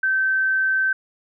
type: tone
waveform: sine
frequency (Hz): 1546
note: G6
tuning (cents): -24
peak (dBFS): -17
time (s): 0.03-0.93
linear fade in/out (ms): 5
effects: none